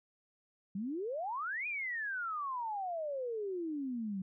sine exponential two-way sweep, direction up then down, 184 to 2489 to 184 Hz, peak -35 dBFS, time 0.75-4.22 s, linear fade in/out 5 ms, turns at 1.67 s, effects none

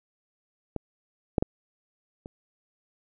clicks, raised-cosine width 2 ms, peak -17 / -8 / -10 / -26 dBFS, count 4, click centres 0.763 / 1.382 / 1.425 / 2.259 s, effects none

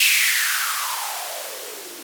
violet noise with band-pass filter sweep, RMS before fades -23 dBFS, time 0-2.03 s, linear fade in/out 5 ms, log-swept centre 2700 to 300 Hz, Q 5.4, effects none

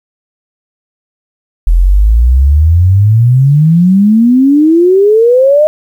sine exponential sweep, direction up, 40.51 to 622.3 Hz, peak -3 dBFS, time 1.67-5.67 s, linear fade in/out 0 ms, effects 7-bit

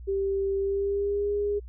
sine tone with pitch glide, 392 to 409.6 Hz, G4 to G#4, 0 to -24 cents, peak -24 dBFS, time 0.07-1.6 s, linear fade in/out 20 ms, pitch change +76 cents, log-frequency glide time 0.58-1.33 s, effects added 60 Hz sine -39 dBFS peak until 1.68 s

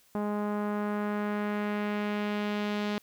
sawtooth tone with low-pass filter sweep, 207.7 Hz, G#3, in tune, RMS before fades -31 dBFS, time 0.15-2.98 s, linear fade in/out 0 ms, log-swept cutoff 1000 to 3900 Hz, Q 1.3, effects white hiss -63 dBFS RMS until 3.02 s

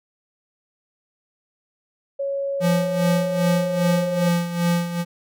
sine tone with pitch glide, 554.4 to 538.3 Hz, C#5 to C5, 0 to +49 cents, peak -22 dBFS, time 2.19-4.29 s, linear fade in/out 10 ms, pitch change -51 cents, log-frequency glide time 3.3-4.05 s
square tone with tremolo, 172.6 Hz, F3, 20 cents flat, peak -17 dBFS, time 2.6-5.05 s, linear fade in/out 50 ms, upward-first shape sine, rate 2.5 Hz, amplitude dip 70%
effects none

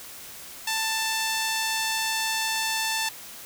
sawtooth tone with band-pass filter, 886 Hz, A5, 12 cents sharp, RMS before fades -27 dBFS, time 0.67-3.09 s, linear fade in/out 5 ms, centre 5600 Hz, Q 0.54, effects white hiss -42 dBFS RMS until 3.45 s

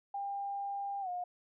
sine tone with pitch glide, 799 to 716 Hz, G5 to F5, +33 to +43 cents, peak -35 dBFS, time 0.14-1.24 s, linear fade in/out 5 ms, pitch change -190 cents, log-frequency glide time 1.01-1.09 s, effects none

